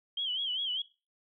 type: tone with vibrato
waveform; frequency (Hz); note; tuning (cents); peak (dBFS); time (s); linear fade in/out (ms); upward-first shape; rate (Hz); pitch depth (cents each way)
sine; 3136; G7; 0; -30; 0.17-0.82; 5; sine; 5; 110
effects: noise-tail reverb RT60 0.3 s tail -19 dB re dry